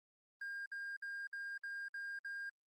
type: tone bursts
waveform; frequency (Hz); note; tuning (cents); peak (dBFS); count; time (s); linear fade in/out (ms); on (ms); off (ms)
triangle; 1609; G6; +45; -39; 7; 0.41-2.496; 5; 250; 56
effects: tanh soft clip ceiling -36 dBFS + Opus 32 kbps